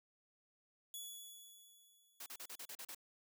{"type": "tone with exponential decay", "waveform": "10% pulse", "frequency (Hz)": 3401, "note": "G#7", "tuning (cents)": 40, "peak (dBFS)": -37, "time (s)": [0.94, 2.69], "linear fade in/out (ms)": 1, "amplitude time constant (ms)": 380}
{"type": "noise bursts", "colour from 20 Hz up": "white", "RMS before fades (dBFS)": -49, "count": 8, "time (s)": [2.2, 2.948], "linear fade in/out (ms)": 5, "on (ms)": 62, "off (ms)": 36}
{"effects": ["high-pass 300 Hz 12 dB/octave"]}